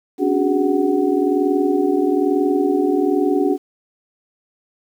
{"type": "tone cluster", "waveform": "sine", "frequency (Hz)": [268.4, 289.4, 369.2, 410.4, 746], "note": ["C4", "D4", "F#4", "G#4", "F#5"], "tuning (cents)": [44, -25, -4, -21, 14], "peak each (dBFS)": [-27, -18, -19, -21, -27], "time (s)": [0.18, 3.58], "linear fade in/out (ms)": 50, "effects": ["8-bit"]}